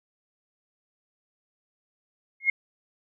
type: tone with exponential growth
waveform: sine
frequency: 2150 Hz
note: C7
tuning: 47 cents sharp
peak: -14 dBFS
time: 2.4-2.5 s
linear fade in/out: 5 ms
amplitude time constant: 20 ms
effects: none